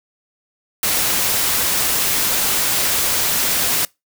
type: noise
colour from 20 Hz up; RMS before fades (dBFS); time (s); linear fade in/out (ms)
white; -18; 0.83-3.85; 2
effects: noise-tail reverb RT60 0.2 s tail -24 dB re dry